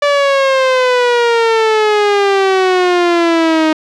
sawtooth exponential sweep, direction down, 581 to 311.1 Hz, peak -5 dBFS, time 0.02-3.73 s, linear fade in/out 5 ms, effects low-pass 4000 Hz 12 dB/octave

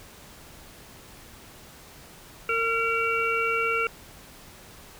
harmonic tone, 457.5 Hz, A#4, 32 cents flat, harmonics 1 / 3 / 5 / 6, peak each -29 / -26 / -29 / -30 dBFS, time 2.49-3.87 s, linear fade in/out 2 ms, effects pink hiss -48 dBFS RMS until 4.99 s

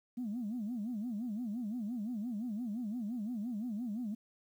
sine tone with vibrato, 225.5 Hz, A3, 43 cents sharp, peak -34 dBFS, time 0.17-4.15 s, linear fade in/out 10 ms, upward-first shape sine, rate 5.8 Hz, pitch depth 200 cents each way, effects tanh soft clip ceiling -32 dBFS + 11-bit

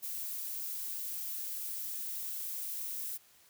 violet noise, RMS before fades -39 dBFS, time 0.02-3.18 s, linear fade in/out 20 ms, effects white hiss -63 dBFS RMS until 3.49 s

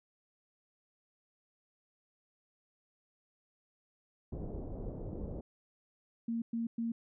pink low-pass noise, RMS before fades -41 dBFS, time 4.32-5.41 s, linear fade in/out 5 ms, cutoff 570 Hz, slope 24 dB/octave
sine tone bursts, 230.6 Hz, A#3, 19 cents flat, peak -32 dBFS, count 3, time 6.28-6.92 s, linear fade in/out 5 ms, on 140 ms, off 110 ms
effects none

